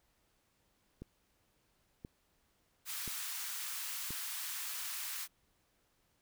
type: click train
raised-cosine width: 3 ms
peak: -32 dBFS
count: 4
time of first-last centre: 1.02-4.106 s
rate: 0.972 Hz
type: high-pass noise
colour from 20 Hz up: white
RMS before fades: -41 dBFS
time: 2.85-5.28 s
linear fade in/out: 50 ms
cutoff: 1000 Hz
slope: 24 dB/octave
effects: pink hiss -75 dBFS RMS until 6.21 s